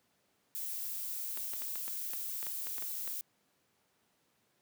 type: noise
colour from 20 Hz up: violet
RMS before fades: -39 dBFS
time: 0.55-3.21 s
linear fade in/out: 0 ms
type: clicks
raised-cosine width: 0.3 ms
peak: -29 dBFS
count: 12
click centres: 1.374 / 1.535 / 1.621 / 1.757 / 1.88 / 2.135 / 2.428 / 2.467 / 2.67 / 2.782 / 2.824 / 3.076 s
effects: pink hiss -74 dBFS RMS until 4.61 s + high-pass 150 Hz 12 dB/octave